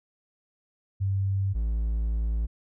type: tone pair in turn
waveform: sine / triangle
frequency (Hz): 97.5 / 55.37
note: G2 / A1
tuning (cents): -9 / +12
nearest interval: minor seventh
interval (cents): 979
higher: first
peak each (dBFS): -23 / -22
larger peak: second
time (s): 1-1.54 / 1.54-2.47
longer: second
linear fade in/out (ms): 20
effects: none